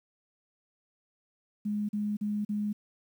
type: tone bursts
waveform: sine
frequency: 208.5 Hz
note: G#3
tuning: 7 cents sharp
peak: -28 dBFS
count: 4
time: 1.65-2.73 s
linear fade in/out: 10 ms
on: 240 ms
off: 40 ms
effects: 10-bit